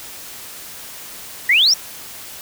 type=exponential sweep; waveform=sine; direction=up; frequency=1869 to 5830 Hz; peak=-10 dBFS; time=1.49-1.74 s; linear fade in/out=5 ms; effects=white hiss -35 dBFS RMS until 2.41 s